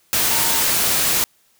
sine tone in noise, 916 Hz, A#5, 31 cents flat, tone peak -29 dBFS, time 0.31-0.62 s, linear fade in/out 0 ms, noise white, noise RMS -18 dBFS, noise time 0.13-1.24 s, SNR -14 dB, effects white hiss -59 dBFS RMS until 1.59 s

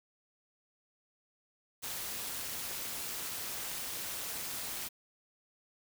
white noise with amplitude modulation, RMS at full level -37 dBFS, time 1.82-4.89 s, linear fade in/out 20 ms, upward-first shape sine, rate 200 Hz, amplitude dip 55%, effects none

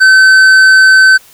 sine tone with tanh clipping, 1532 Hz, G6, 40 cents flat, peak -3 dBFS, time 0-1.18 s, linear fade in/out 20 ms, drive 9 dB, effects white hiss -41 dBFS RMS until 1.33 s

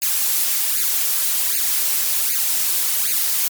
blue noise with flanger, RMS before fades -19 dBFS, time 0.02-3.48 s, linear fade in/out 0 ms, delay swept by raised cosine 0.44 to 6.04 ms, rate 1.3 Hz, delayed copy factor +1, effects MP3 96 kbps

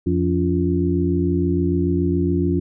harmonic tone with a mistuned harmonic, 87.31 Hz, F2, in tune, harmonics 1 / 2 / 3 / 4, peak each -22 / -22 / -22 / -22 dBFS, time 0.06-2.6 s, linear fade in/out 10 ms, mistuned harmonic 3, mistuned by +130 cents, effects none

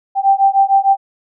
sine beating tone pair, 781 / 787.6 Hz, G5 / G5, -7 / +8 cents, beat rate 6.6 Hz, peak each -12 dBFS, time 0.15-0.97 s, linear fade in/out 50 ms, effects none

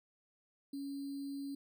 sine tone with sample-and-hold, 278.6 Hz, C#4, 9 cents sharp, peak -39 dBFS, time 0.73-1.55 s, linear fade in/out 5 ms, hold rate 4410 Hz, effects none

